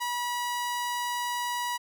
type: tone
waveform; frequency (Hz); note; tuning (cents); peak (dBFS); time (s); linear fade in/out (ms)
sawtooth; 970; B5; -31; -25; 0-1.78; 20
effects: none